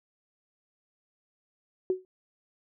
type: tone with exponential decay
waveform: sine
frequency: 371.8 Hz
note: F#4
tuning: 8 cents sharp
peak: -20 dBFS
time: 1.9-2.05 s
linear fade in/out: 1 ms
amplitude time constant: 31 ms
effects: none